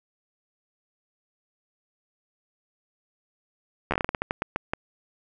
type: slowing click train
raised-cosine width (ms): 0.5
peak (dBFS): -10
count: 14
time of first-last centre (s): 3.91-4.735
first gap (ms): 12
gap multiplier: 1.25
effects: none